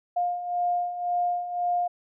sine beating tone pair, 706 / 707.9 Hz, F5 / F5, +19 / +23 cents, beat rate 1.9 Hz, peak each -31 / -25 dBFS, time 0.16-1.88 s, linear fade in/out 10 ms, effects none

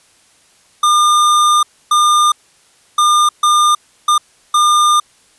square tone bursts at uneven times, 1207 Hz, D6, 47 cents sharp, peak -9 dBFS, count 6, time 0.83-1.63 / 1.91-2.32 / 2.98-3.29 / 3.43-3.75 / 4.08-4.18 / 4.54-5 s, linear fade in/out 5 ms, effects white hiss -51 dBFS RMS until 5.38 s + resampled to 24000 Hz

